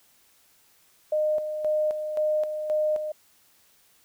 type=tone with tremolo; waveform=sine; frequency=612 Hz; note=D#5; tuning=29 cents flat; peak=-21 dBFS; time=1.12-3.12 s; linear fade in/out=5 ms; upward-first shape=square; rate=1.9 Hz; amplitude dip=55%; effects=white hiss -61 dBFS RMS until 4.04 s